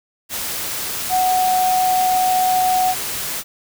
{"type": "tone in noise", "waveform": "sine", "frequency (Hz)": 740, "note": "F#5", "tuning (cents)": 0, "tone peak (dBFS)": -14, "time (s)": [1.09, 2.95], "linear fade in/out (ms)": 50, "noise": "white", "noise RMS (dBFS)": -25, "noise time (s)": [0.29, 3.44], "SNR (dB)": 8, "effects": []}